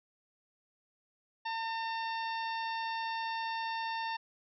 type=harmonic tone; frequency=905 Hz; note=A5; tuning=48 cents sharp; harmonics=1 / 2 / 3 / 4 / 5 / 6; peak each=-35 / -41 / -45 / -47 / -49 / -51 dBFS; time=1.45-4.17 s; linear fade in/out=10 ms; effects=none